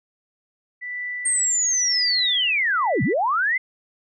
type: tone with tremolo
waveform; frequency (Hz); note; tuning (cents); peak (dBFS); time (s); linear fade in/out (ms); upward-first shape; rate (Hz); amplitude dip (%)
sine; 1975.5; B6; 0; -26; 0.81-3.14; 20; sine; 0.95; 80
type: linear two-way sweep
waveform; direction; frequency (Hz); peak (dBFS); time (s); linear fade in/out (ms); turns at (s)
sine; down then up; 8620 to 105.2 to 2104; -18; 1.25-3.58; 10; 3.03
effects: none